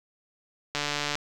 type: click train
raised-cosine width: 0.2 ms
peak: -11 dBFS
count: 60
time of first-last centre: 0.75-1.154 s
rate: 146 Hz
effects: none